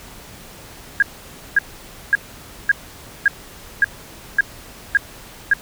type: tone bursts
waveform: sine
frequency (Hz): 1631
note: G#6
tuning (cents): -32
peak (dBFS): -9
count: 9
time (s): 1-5.536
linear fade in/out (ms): 2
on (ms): 24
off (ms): 540
effects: pink hiss -40 dBFS RMS until 5.61 s